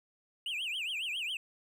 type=tone with vibrato; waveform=triangle; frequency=2780 Hz; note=F7; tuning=9 cents flat; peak=-32 dBFS; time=0.46-1.37 s; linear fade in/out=2 ms; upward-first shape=triangle; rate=7.3 Hz; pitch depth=300 cents each way; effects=none